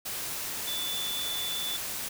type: tone in noise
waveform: sine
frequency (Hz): 3485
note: A7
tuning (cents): -17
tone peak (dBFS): -32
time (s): 0.67-1.77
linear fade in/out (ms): 10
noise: white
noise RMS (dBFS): -35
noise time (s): 0.05-2.09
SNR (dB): 0
effects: none